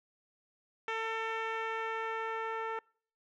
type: tone with low-pass filter sweep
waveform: 10% pulse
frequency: 448 Hz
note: A4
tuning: 31 cents sharp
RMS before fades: -36 dBFS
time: 0.88-2.79 s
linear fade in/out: 2 ms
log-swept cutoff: 2800 to 1400 Hz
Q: 0.92
effects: noise-tail reverb RT60 0.5 s tail -26 dB re dry